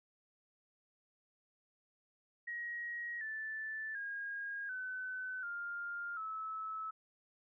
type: tone with pitch steps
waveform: sine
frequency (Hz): 1894 / 1757 / 1629.9 / 1512 / 1402.6 / 1301.1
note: A#6 / A6 / G#6 / F#6 / F6 / E6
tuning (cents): +27 / -3 / -33 / +37 / +7 / -23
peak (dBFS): -39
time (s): 2.47-6.91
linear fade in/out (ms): 10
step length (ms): 740
effects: none